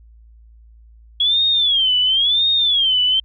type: tone with vibrato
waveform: sine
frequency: 3322 Hz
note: G#7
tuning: in tune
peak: -13 dBFS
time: 1.2-3.2 s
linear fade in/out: 5 ms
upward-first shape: sine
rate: 0.96 Hz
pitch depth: 190 cents each way
effects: added 56 Hz sine -43 dBFS peak until 3.24 s